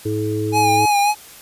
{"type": "harmonic tone", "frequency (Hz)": 106.9, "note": "A2", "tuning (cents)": -49, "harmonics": [1, 3, 4], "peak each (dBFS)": [-23, -23, -23], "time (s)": [0.05, 0.86], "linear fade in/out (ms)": 10}
{"type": "tone with vibrato", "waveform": "square", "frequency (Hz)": 824, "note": "G#5", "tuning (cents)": -14, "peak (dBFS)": -14, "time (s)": [0.52, 1.15], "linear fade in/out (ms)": 50, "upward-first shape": "sine", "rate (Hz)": 3.7, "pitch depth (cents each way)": 40}
{"effects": ["white hiss -41 dBFS RMS until 1.41 s", "resampled to 32000 Hz"]}